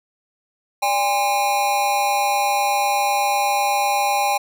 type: tone with amplitude modulation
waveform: square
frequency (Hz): 810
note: G#5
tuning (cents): -43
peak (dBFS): -14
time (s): 0.82-4.38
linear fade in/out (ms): 10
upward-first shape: sine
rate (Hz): 228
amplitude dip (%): 80
effects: none